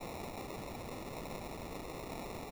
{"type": "noise with sample-and-hold", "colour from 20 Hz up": "violet", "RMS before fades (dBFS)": -44, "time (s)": [0, 2.51], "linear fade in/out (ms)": 20, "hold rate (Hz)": 1575, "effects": []}